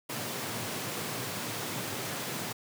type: high-pass noise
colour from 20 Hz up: pink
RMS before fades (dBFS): -36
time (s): 0.09-2.53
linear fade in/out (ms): 10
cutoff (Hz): 100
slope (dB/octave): 96
effects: none